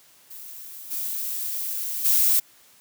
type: noise with level steps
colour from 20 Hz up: violet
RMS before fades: -40 / -29 / -19 dBFS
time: 0.3-2.4 s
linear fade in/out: 10 ms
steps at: 0.9 / 2.04 s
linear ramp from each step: 20 ms
effects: white hiss -55 dBFS RMS until 2.8 s + high-pass 80 Hz 12 dB/octave